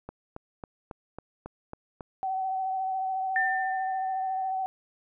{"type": "click train", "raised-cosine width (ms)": 1, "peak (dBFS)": -24, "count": 8, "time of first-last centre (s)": [0.09, 2.008], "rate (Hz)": 3.65}
{"type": "tone with vibrato", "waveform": "sine", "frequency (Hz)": 760, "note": "F#5", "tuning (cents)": 46, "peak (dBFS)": -27, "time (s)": [2.23, 4.66], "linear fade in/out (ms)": 0, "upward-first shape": "triangle", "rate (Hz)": 14, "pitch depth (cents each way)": 27}
{"type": "tone with exponential decay", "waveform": "sine", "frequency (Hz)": 1794, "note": "A6", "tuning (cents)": 33, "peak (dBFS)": -22, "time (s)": [3.36, 4.51], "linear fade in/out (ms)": 1, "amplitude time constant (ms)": 250}
{"effects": []}